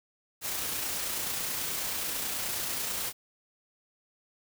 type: noise with amplitude modulation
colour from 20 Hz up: white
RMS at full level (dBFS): -32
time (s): 0.41-3.13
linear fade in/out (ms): 50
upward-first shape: sine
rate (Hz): 29.3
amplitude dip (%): 25
effects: none